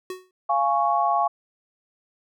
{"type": "tone with exponential decay", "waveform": "square", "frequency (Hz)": 370, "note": "F#4", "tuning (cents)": 0, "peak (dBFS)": -28, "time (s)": [0.1, 0.31], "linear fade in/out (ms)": 2, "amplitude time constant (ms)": 45}
{"type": "chord", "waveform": "sine", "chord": "Db major", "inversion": "first", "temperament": "just", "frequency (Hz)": [693, 831.5, 1108.7], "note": ["F5", "Ab5", "Db6"], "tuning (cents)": [-14, 2, 0], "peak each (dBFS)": -23, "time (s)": [0.49, 1.28], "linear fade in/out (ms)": 10}
{"effects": []}